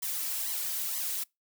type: noise with flanger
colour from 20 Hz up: blue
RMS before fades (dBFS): -33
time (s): 0.02-1.24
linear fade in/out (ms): 10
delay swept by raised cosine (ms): 0.97 to 3.07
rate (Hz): 2.1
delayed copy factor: +1
effects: noise-tail reverb RT60 0.2 s tail -25 dB re dry